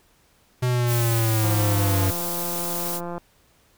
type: linear sweep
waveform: square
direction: down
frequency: 125.9 to 94.4 Hz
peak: -20 dBFS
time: 0.62-2.11 s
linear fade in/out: 10 ms
type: noise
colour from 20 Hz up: blue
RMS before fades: -29 dBFS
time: 0.86-3.01 s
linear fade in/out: 50 ms
type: click train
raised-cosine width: 1 ms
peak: -19 dBFS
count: 302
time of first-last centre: 1.44-3.18 s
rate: 173 Hz
effects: pink hiss -60 dBFS RMS until 3.77 s